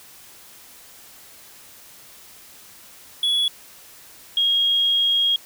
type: tone pair in turn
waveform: triangle / sine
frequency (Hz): 3380 / 3271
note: G#7 / G#7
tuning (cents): +30 / -27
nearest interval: minor second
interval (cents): 57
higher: first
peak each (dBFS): -16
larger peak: neither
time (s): 3.23-3.48 / 4.37-5.36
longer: second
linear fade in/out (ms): 2
effects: white hiss -46 dBFS RMS until 5.45 s